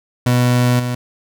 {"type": "tone with level steps", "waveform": "30% pulse", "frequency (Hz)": 123.3, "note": "B2", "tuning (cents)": -2, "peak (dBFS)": [-9, -16], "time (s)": [0.26, 0.95], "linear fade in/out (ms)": 5, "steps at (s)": 0.79, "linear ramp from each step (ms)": 10, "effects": []}